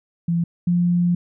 sine tone pair in turn, 169.6 / 175.07 Hz, E3 / F3, +50 / +5 cents, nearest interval minor second, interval 55 cents, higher second, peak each -17 / -15 dBFS, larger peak second, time 0.28-0.44 / 0.67-1.15 s, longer second, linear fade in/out 5 ms, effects none

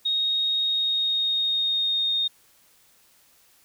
sine tone with pitch glide, 3737 to 3692 Hz, A#7 to A#7, +4 to -17 cents, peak -21 dBFS, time 0.05-2.28 s, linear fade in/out 10 ms, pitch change -21 cents, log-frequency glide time 0.61-2.14 s, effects white hiss -59 dBFS RMS until 3.64 s

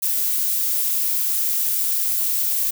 violet noise, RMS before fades -21 dBFS, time 0.02-2.71 s, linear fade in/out 10 ms, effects none

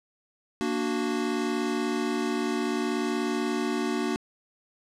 square chord, Bb augmented, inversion none, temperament equal, 233.1 / 293.7 / 370 Hz, Bb3 / D4 / F#4, 0 / 0 / 0 cents, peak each -31 dBFS, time 0.61-4.16 s, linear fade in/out 0 ms, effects low-pass 8000 Hz 12 dB/octave

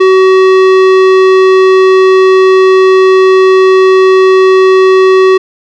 sine tone with tanh clipping, 377.4 Hz, F#4, 34 cents sharp, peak -4 dBFS, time 0-5.38 s, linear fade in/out 10 ms, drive 17 dB, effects none

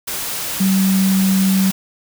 sine tone in noise, 191.5 Hz, G3, 40 cents flat, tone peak -12 dBFS, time 0.6-1.71 s, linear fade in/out 10 ms, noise white, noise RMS -24 dBFS, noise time 0.07-1.72 s, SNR +9 dB, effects none

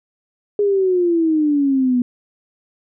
sine exponential sweep, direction down, 415.3 to 242.7 Hz, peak -13 dBFS, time 0.59-2.02 s, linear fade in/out 2 ms, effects none

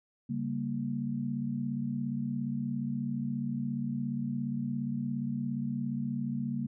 sine chord, G diminished, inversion second, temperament equal, 138.59 / 196 / 233.1 Hz, Db3 / G3 / Bb3, 0 / 0 / 0 cents, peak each -36 / -37 / -33 dBFS, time 0.29-6.67 s, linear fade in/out 10 ms, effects none

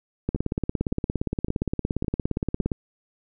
two click trains, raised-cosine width 3 ms, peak -18 / -11 dBFS, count 5 / 43, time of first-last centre 0.36-2.607 / 0.29-2.718 s, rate 1.78 / 17.3 Hz, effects none

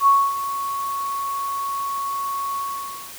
sine tone with ADSR envelope, 1108.7 Hz, C#6, in tune, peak -10 dBFS, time 0-3.14 s, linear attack 68 ms, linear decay 260 ms, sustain -13 dB, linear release 560 ms, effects white hiss -38 dBFS RMS until 3.18 s

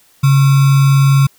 sine tone with sample-and-hold, 137.7 Hz, C#3, 11 cents flat, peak -6 dBFS, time 0.23-1.27 s, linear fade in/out 10 ms, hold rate 1225 Hz, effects white hiss -51 dBFS RMS until 1.38 s

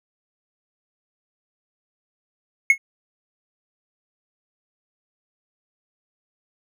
triangle tone with exponential decay, 2179 Hz, C#7, 30 cents flat, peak -5 dBFS, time 2.7-2.78 s, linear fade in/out 2 ms, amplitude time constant 17 ms, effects none

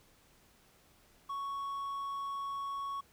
triangle tone, 1111 Hz, C#6, 4 cents sharp, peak -34 dBFS, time 1.29-3.01 s, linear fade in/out 10 ms, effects pink hiss -65 dBFS RMS until 3.12 s

